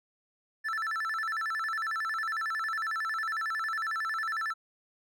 triangle tone with vibrato, 1528 Hz, G6, 45 cents flat, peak -28 dBFS, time 0.64-4.54 s, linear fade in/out 20 ms, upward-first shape square, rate 11 Hz, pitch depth 240 cents each way, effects none

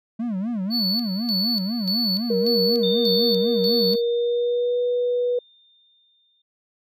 triangle tone with vibrato, 211.6 Hz, G#3, 33 cents sharp, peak -21 dBFS, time 0.19-3.96 s, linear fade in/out 10 ms, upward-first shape sine, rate 4 Hz, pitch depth 240 cents each way
triangle tone with tremolo, 4452 Hz, C#8, 7 cents sharp, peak -20 dBFS, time 0.7-4.02 s, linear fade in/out 50 ms, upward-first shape square, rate 1.7 Hz, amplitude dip 70%
sine tone with pitch glide, 471.8 to 489.6 Hz, A#4 to B4, +21 to -15 cents, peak -19 dBFS, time 2.3-5.39 s, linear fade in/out 5 ms, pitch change +64 cents, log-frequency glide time 4.02-4.79 s
sine tone with exponential decay, 3618 Hz, A7, 48 cents sharp, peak -23 dBFS, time 2.83-6.42 s, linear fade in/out 5 ms, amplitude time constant 780 ms
effects none

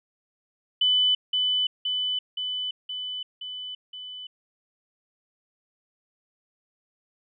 sine tone with echo, 3000 Hz, F#7, 23 cents sharp, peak -18 dBFS, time 0.81-1.15 s, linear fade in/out 5 ms, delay 520 ms, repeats 6, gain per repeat -3 dB, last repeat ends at 4.27 s, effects none

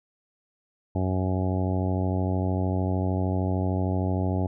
harmonic tone, 93.2 Hz, F#2, 13 cents sharp, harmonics 1 / 2 / 3 / 4 / 5 / 6 / 7 / 8 / 9, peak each -25 / -30 / -31 / -35 / -39 / -39 / -36 / -40 / -39 dBFS, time 0.95-4.47 s, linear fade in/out 5 ms, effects none

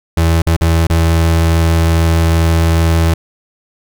35% pulse tone with dropouts, 82.41 Hz, E2, in tune, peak -7 dBFS, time 0.17-3.14 s, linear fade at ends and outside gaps 5 ms, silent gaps 0.42-0.466 / 0.565-0.61 / 0.87-0.899 s, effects none

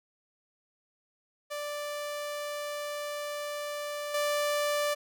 sawtooth tone with level steps, 587.3 Hz, D5, in tune, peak -30 / -23 dBFS, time 1.5-4.95 s, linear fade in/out 20 ms, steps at 4.14 s, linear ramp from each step 5 ms, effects none

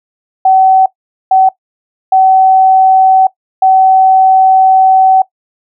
sine tone bursts at uneven times, 760 Hz, F#5, 46 cents sharp, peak -3 dBFS, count 4, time 0.45-0.86 / 1.31-1.49 / 2.12-3.27 / 3.62-5.22 s, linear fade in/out 5 ms, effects noise-tail reverb RT60 0.1 s tail -19 dB re dry

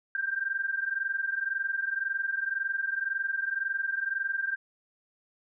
sine tone pair together, 1568 / 1589.9 Hz, G6 / G6, 0 / +24 cents, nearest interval unison, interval 24 cents, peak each -32 / -30 dBFS, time 0.15-4.56 s, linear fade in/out 2 ms, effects none

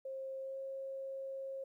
sine tone with pitch glide, 533 to 538.3 Hz, C5 to C5, +32 to +49 cents, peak -40 dBFS, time 0.05-1.64 s, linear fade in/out 5 ms, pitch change +17 cents, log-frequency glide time 0.4-0.59 s, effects 13-bit

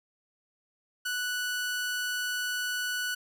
sawtooth tone, 1480 Hz, F#6, in tune, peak -26 dBFS, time 1.05-3.15 s, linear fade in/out 10 ms, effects none

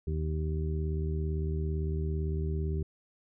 harmonic tone, 77.78 Hz, D#2, in tune, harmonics 1 / 2 / 3 / 4 / 5, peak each -30 / -35 / -46 / -46 / -39 dBFS, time 0.07-2.83 s, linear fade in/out 5 ms, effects none

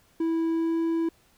triangle tone with pitch glide, 328 to 329.9 Hz, E4 to E4, -9 to +1 cents, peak -21 dBFS, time 0.2-1.09 s, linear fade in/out 5 ms, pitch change +10 cents, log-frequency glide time 0.51-0.78 s, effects pink hiss -62 dBFS RMS until 1.37 s

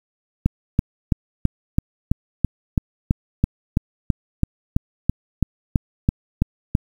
click train, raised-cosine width 5 ms, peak -3 dBFS, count 20, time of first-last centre 0.46-6.751 s, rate 3.02 Hz, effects 7-bit

